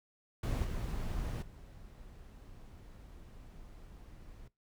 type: noise with level steps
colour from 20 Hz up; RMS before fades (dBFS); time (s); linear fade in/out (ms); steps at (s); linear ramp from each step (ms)
brown; -33 / -37 / -52; 0.43-4.48; 5; 0.64 / 1.42; 5
effects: noise-tail reverb RT60 0.2 s tail -20 dB re dry